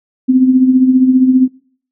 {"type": "tone with tremolo", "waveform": "sine", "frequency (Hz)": 257.8, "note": "C4", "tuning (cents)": -26, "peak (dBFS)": -3, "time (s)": [0.28, 1.48], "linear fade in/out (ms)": 20, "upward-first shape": "triangle", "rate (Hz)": 15, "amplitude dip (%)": 65, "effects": ["noise-tail reverb RT60 0.5 s tail -21 dB re dry"]}